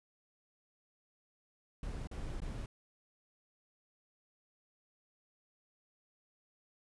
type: noise with dropouts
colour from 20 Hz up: brown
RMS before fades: -41 dBFS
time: 1.83-2.66 s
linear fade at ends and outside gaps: 2 ms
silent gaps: 2.073-2.113 / 2.403-2.418 s
effects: resampled to 24000 Hz